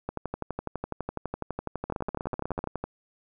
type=two click trains; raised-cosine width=1 ms; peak=-17 / -17 dBFS; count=13 / 34; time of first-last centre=1.9-2.641 / 0.09-2.84 s; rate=16.2 / 12 Hz; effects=none